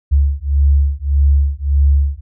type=beating tone pair; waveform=sine; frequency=69.7 / 71.4 Hz; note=C#2 / D2; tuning=+10 / -48 cents; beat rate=1.7 Hz; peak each=-13 dBFS; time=0.11-2.21 s; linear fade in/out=20 ms; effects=none